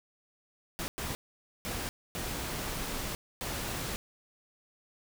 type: noise bursts at uneven times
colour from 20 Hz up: pink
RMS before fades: -36 dBFS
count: 5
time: 0.79-0.88 / 0.98-1.15 / 1.65-1.89 / 2.15-3.15 / 3.41-3.96 s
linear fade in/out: 0 ms
effects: none